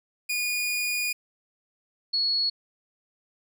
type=tone pair in turn; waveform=sawtooth / sine; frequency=2447 / 4360 Hz; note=D#7 / C#8; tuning=-29 / -29 cents; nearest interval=minor seventh; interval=1000 cents; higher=second; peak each=-22 dBFS; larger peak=neither; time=0.29-1.13 / 2.13-2.5 s; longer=first; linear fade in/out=10 ms; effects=none